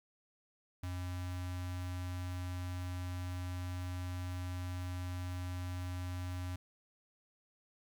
square tone with notch filter, 90.2 Hz, F#2, 44 cents flat, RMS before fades -40 dBFS, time 0.83-6.56 s, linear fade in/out 5 ms, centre 460 Hz, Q 1.7, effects 12-bit

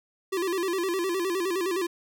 square tone with vibrato, 363.3 Hz, F#4, 32 cents flat, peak -26 dBFS, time 0.32-1.87 s, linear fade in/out 10 ms, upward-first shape square, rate 9.7 Hz, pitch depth 100 cents each way, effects none

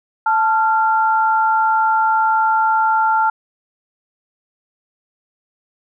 sine tone pair together, 880 / 1380.9 Hz, A5 / F6, 0 / -20 cents, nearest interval minor sixth, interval 780 cents, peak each -14 / -17 dBFS, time 0.26-3.3 s, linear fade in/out 5 ms, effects none

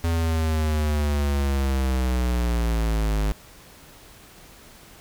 square linear sweep, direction down, 83.9 to 50.8 Hz, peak -21 dBFS, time 0.04-3.32 s, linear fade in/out 0 ms, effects pink hiss -48 dBFS RMS until 5 s

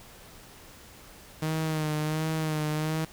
sawtooth tone with vibrato, 155.56 Hz, D#3, in tune, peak -23 dBFS, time 1.42-3.05 s, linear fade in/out 5 ms, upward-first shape sine, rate 1.4 Hz, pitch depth 38 cents each way, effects pink hiss -50 dBFS RMS until 3.12 s

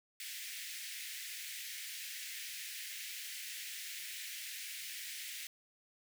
pink high-pass noise, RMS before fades -45 dBFS, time 0.2-5.47 s, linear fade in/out 2 ms, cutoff 1800 Hz, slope 48 dB/octave, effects none

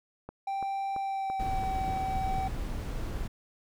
click train, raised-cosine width 1 ms, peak -26 dBFS, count 6, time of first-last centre 0.29-1.974 s, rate 2.97 Hz
triangle tone with pitch glide, 784 to 764.8 Hz, G5 to G5, 0 to -43 cents, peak -28 dBFS, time 0.47-2.48 s, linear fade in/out 5 ms, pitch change -43 cents, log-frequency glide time 0.98-1.68 s
brown noise, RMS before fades -34 dBFS, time 1.39-3.28 s, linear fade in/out 10 ms
effects none

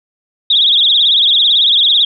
sine tone with vibrato, 3520 Hz, A7, in tune, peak -7 dBFS, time 0.5-2.05 s, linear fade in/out 5 ms, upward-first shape triangle, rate 18 Hz, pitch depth 180 cents each way, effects none

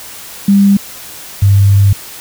sine tone pair in turn, 199.2 / 99.6 Hz, G3 / G2, +28 / +28 cents, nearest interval octave, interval 1200 cents, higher first, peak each -4 dBFS, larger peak neither, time 0.48-0.77 / 1.42-1.93 s, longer second, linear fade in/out 5 ms, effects white hiss -30 dBFS RMS until 2.2 s

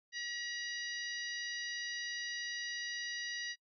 harmonic tone with a mistuned harmonic, 957 Hz, A#5, 45 cents sharp, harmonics 2 / 3 / 4 / 5 / 6, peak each -41 / -48 / -47 / -46 / -47 dBFS, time 0.12-3.56 s, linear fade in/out 50 ms, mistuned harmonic 6, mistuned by +17 cents, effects noise-tail reverb RT60 0.1 s tail -24 dB re dry

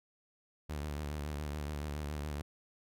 sawtooth tone with vibrato, 74.1 Hz, D2, 16 cents sharp, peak -33 dBFS, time 0.69-2.42 s, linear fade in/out 10 ms, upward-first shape sine, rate 7.1 Hz, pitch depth 60 cents each way, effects none

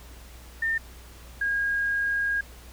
sine tone pair in turn, 1810 / 1630.3 Hz, A6 / G#6, +48 / -33 cents, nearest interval major second, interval 181 cents, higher first, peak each -23 dBFS, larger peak neither, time 0.62-0.78 / 1.41-2.41 s, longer second, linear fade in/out 5 ms, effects added 60 Hz sine -45 dBFS peak until 2.72 s + pink hiss -50 dBFS RMS until 2.72 s

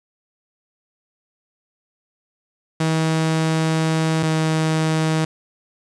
sawtooth tone pair in turn, 160 / 158.53 Hz, D#3 / D#3, +49 / +33 cents, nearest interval unison, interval 16 cents, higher first, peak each -13 dBFS, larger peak neither, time 2.8-4.23 / 4.23-5.25 s, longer first, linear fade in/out 5 ms, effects resampled to 22050 Hz + 7-bit

